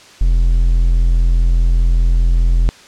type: tone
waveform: triangle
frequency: 42.45 Hz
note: F1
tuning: 48 cents flat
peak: -7 dBFS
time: 0.21-2.69 s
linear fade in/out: 0 ms
effects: white hiss -41 dBFS RMS until 2.87 s + low-pass 6000 Hz 12 dB/octave